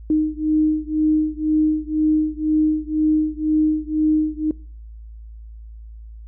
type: beating tone pair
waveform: sine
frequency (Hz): 308 / 310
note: D#4 / D#4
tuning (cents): -17 / -6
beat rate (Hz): 2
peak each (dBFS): -19 / -20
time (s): 0.1-4.51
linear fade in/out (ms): 2
effects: noise-tail reverb RT60 0.5 s tail -24 dB re dry + added 55 Hz sine -35 dBFS peak until 6.27 s